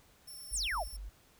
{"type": "tone", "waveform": "5% pulse", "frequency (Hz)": 5410, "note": "E8", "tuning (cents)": 44, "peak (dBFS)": -40, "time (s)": [0.27, 0.97], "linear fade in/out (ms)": 10}
{"type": "tone bursts", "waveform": "sine", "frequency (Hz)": 48.81, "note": "G1", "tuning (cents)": -7, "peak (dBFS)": -40, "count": 3, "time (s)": [0.51, 1.094], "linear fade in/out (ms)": 10, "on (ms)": 170, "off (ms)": 37}
{"type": "exponential sweep", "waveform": "sine", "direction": "down", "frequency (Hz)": [11430, 551], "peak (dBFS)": -32, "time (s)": [0.52, 0.84], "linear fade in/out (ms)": 20}
{"effects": ["pink hiss -64 dBFS RMS until 1.39 s"]}